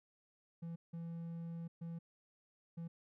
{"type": "tone bursts at uneven times", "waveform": "triangle", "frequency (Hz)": 167.4, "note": "E3", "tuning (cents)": 27, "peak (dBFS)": -40, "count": 4, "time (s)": [[0.62, 0.76], [0.93, 1.68], [1.81, 1.99], [2.77, 2.88]], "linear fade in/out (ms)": 10, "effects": []}